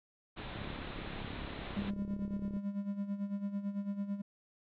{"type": "low-pass noise", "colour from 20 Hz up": "pink", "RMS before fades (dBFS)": -44, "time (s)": [0.36, 1.91], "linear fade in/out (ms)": 20, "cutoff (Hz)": 4000, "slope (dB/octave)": 96}
{"type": "click train", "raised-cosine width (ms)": 3, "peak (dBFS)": -33, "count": 71, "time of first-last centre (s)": [0.56, 2.566], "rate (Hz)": 34.9}
{"type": "tone with tremolo", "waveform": "triangle", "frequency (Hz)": 200.7, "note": "G3", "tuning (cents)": 41, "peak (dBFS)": -30, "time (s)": [1.76, 4.22], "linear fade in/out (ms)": 10, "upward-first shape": "sine", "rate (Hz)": 9, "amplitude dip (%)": 70}
{"effects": []}